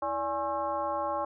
sine tone with frequency modulation, 830.6 Hz, G#5, in tune, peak -28 dBFS, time 0.02-1.25 s, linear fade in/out 5 ms, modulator 251 Hz, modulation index 1.4, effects none

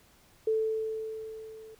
sine tone with level ramp, 440 Hz, A4, in tune, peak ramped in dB -23 to -46 dBFS, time 0.47-1.75 s, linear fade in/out 5 ms, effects pink hiss -61 dBFS RMS until 1.79 s

